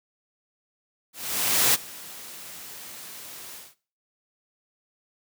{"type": "noise with ADSR envelope", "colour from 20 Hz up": "white", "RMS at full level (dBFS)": -19, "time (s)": [1.13, 3.75], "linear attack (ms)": 610, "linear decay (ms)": 24, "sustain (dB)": -22, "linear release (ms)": 200, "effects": ["noise-tail reverb RT60 0.4 s tail -19 dB re dry", "high-pass 100 Hz 12 dB/octave"]}